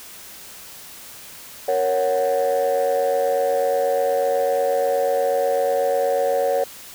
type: chord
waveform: sine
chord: F# major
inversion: first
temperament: equal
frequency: 466.2 / 554.4 / 740 Hz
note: A#4 / C#5 / F#5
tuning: 0 / 0 / 0 cents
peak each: -21 / -18 / -22 dBFS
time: 1.68-6.64 s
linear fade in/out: 5 ms
effects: tanh soft clip ceiling -13 dBFS + white hiss -40 dBFS RMS until 6.94 s